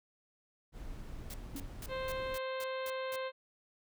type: noise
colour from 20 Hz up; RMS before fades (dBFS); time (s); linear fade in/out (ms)
brown; -45; 0.72-2.38; 50
type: noise bursts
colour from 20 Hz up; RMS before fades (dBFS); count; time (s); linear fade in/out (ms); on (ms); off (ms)
white; -47; 8; 1.3-3.16; 2; 40; 220
type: tone with exponential decay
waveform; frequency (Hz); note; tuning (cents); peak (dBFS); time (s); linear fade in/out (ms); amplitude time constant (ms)
sine; 279.9; C#4; +17; -38; 1.55-1.76; 2; 45
type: harmonic tone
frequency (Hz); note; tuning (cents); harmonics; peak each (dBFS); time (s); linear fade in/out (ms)
523.3; C5; 0; 1 / 2 / 3 / 4 / 5 / 6 / 7 / 8; -37 / -43 / -47 / -49 / -51 / -53 / -54 / -55; 1.88-3.32; 50
effects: none